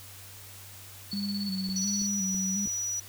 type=tone with tremolo; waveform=sine; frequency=4435 Hz; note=C#8; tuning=in tune; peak=-33 dBFS; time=1.11-2.07 s; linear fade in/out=10 ms; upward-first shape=square; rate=17 Hz; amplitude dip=65%
type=tone with vibrato; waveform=sine; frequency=196 Hz; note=G3; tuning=in tune; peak=-30 dBFS; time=1.13-2.66 s; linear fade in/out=2 ms; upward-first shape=square; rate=1.4 Hz; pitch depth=52 cents each way
type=click train; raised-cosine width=3 ms; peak=-32 dBFS; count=4; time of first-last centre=1.69-2.674 s; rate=3.05 Hz
type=tone; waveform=sine; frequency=5860 Hz; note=F#8; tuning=18 cents flat; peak=-29 dBFS; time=1.76-3 s; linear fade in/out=5 ms
effects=added 97 Hz sine -50 dBFS peak until 3.08 s + white hiss -48 dBFS RMS until 3.08 s